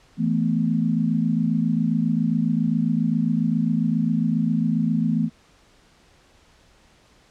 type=chord; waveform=sine; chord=E suspended fourth; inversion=none; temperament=just; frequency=164.81 / 219.8 / 247.2 Hz; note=E3 / A3 / B3; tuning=0 / -2 / +2 cents; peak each=-23 / -22 / -24 dBFS; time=0.17-5.3 s; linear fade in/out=50 ms; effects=pink hiss -56 dBFS RMS until 7.3 s + low-pass 7000 Hz 12 dB/octave